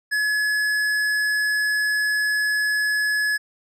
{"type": "tone with tanh clipping", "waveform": "sine", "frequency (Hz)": 1700, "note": "G#6", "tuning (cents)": 40, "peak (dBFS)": -21, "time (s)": [0.11, 3.38], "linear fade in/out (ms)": 20, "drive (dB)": 14, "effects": []}